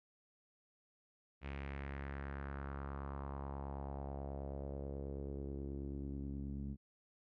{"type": "tone with low-pass filter sweep", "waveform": "sawtooth", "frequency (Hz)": 69.3, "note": "C#2", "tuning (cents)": 0, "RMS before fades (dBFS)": -44, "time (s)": [1.41, 6.77], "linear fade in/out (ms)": 50, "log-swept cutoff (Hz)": [2500, 220], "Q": 2.8, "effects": []}